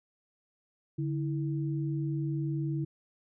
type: tone pair together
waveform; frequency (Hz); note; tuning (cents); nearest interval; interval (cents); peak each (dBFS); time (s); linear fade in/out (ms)
sine; 144.8 / 325.4; D3 / E4; -24 / -22; octave + major second; 1402; -30 / -35; 0.98-2.85; 10
effects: none